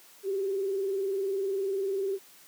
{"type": "tone with vibrato", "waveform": "sine", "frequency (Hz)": 390, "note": "G4", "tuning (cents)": -9, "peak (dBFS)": -27, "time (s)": [0.23, 2.19], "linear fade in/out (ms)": 50, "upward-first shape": "sine", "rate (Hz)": 20, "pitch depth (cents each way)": 62, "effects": ["white hiss -55 dBFS RMS until 2.47 s", "high-pass 150 Hz 12 dB/octave"]}